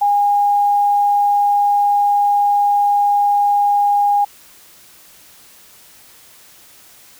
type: tone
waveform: sine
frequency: 816 Hz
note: G#5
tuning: 31 cents flat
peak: -11 dBFS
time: 0.01-4.25 s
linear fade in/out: 10 ms
effects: white hiss -45 dBFS RMS until 7.19 s